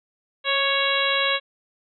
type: harmonic tone with a mistuned harmonic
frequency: 554.4 Hz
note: C#5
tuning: in tune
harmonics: 1 / 2 / 3 / 4 / 5 / 6 / 7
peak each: -27 / -27 / -27 / -27 / -27 / -27 / -27 dBFS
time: 0.44-1.4 s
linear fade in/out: 50 ms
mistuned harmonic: 1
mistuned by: -17 cents
effects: none

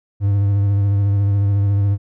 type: tone with vibrato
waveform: triangle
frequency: 100.3 Hz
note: G2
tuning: 40 cents sharp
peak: -11 dBFS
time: 0.2-1.98 s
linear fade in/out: 50 ms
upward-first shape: sine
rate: 14 Hz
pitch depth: 26 cents each way
effects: none

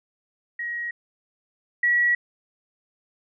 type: tone pair in turn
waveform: sine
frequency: 1896 / 1926.9 Hz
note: A#6 / B6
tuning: +29 / -43 cents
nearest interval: unison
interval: 28 cents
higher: second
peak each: -27 / -17 dBFS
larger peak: second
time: 0.59-0.91 / 1.83-2.15 s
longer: neither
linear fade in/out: 5 ms
effects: none

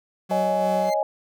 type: tone with tremolo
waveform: 40% pulse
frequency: 187.4 Hz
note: F#3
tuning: 22 cents sharp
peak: -26 dBFS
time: 0.29-0.91 s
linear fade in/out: 20 ms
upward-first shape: sine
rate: 2.9 Hz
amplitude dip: 35%
type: chord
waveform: sine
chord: C# suspended second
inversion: none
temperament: just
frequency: 554.4 / 623.7 / 831.5 Hz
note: C#5 / D#5 / G#5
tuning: 0 / +4 / +2 cents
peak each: -26 / -23 / -24 dBFS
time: 0.31-1.03 s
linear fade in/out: 2 ms
type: tone with exponential growth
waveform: 20% pulse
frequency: 2089 Hz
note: C7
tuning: 3 cents flat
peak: -26 dBFS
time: 0.68-0.94 s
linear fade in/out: 5 ms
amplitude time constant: 55 ms
effects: none

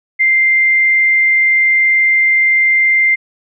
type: tone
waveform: sine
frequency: 2093 Hz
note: C7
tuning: in tune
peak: -8 dBFS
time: 0.19-3.16 s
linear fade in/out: 20 ms
effects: none

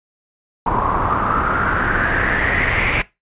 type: noise with low-pass filter sweep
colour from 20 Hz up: pink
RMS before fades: -18 dBFS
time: 0.66-3.02 s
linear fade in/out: 5 ms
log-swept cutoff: 1000 to 2300 Hz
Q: 6.2
effects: noise-tail reverb RT60 0.2 s tail -18 dB re dry + resampled to 8000 Hz

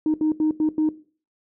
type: tone bursts at uneven times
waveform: sine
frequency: 310 Hz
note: D#4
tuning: 6 cents flat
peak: -16 dBFS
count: 5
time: 0.06-0.14 / 0.21-0.32 / 0.4-0.51 / 0.6-0.69 / 0.78-0.89 s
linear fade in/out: 2 ms
effects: noise-tail reverb RT60 0.4 s tail -17 dB re dry + tanh soft clip ceiling -14 dBFS

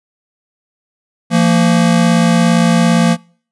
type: tone pair together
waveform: square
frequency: 171.63 / 229.1 Hz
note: F3 / A#3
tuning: -30 / -30 cents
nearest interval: perfect fourth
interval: 500 cents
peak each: -12 dBFS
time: 1.3-3.17 s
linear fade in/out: 50 ms
effects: noise-tail reverb RT60 0.5 s tail -26 dB re dry + resampled to 24000 Hz

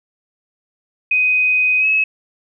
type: tone with pitch glide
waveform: sine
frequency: 2505 to 2575 Hz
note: D#7 to E7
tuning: +11 to -41 cents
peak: -12 dBFS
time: 1.11-2.04 s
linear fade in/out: 5 ms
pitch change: +48 cents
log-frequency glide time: 1.79-1.86 s
effects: none

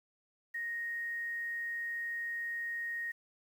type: tone with quantisation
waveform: sine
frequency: 1867 Hz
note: A#6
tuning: 2 cents sharp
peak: -35 dBFS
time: 0.54-3.12 s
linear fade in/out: 10 ms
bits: 10
effects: none

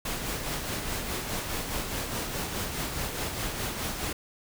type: noise with tremolo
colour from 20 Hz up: pink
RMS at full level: -31 dBFS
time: 0.05-4.13 s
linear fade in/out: 5 ms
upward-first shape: sine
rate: 4.8 Hz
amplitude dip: 40%
effects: none

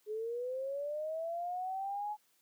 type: linear sweep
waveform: sine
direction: up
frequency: 417.9 to 850 Hz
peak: -35 dBFS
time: 0.06-2.17 s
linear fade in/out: 50 ms
effects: white hiss -72 dBFS RMS until 2.41 s + high-pass 150 Hz 12 dB/octave

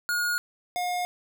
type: tone pair in turn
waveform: square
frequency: 1437 / 716 Hz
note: F6 / F5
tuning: +49 / +43 cents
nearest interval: octave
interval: 1206 cents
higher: first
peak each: -25 / -27 dBFS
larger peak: first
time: 0.09-0.38 / 0.76-1.05 s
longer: neither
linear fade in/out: 0 ms
effects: none

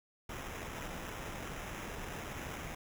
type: noise with sample-and-hold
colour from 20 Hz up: pink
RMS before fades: -43 dBFS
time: 0.29-2.75 s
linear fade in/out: 5 ms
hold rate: 4410 Hz
effects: none

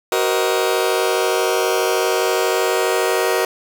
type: chord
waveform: sawtooth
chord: C half-diminished seventh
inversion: second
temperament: just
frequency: 376.7 / 470.9 / 523.3 / 627.9 Hz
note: Gb4 / Bb4 / C5 / Eb5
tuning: +31 / +18 / 0 / +16 cents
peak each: -16 / -16 / -22 / -19 dBFS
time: 0.12-3.45 s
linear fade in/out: 2 ms
effects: none

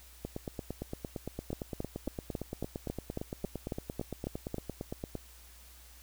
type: two click trains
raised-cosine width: 2 ms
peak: -21 / -23 dBFS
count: 12 / 44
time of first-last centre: 1.53-4.544 / 0.25-5.153 s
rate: 3.65 / 8.77 Hz
effects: added 60 Hz sine -55 dBFS peak until 6.02 s + white hiss -57 dBFS RMS until 6.02 s

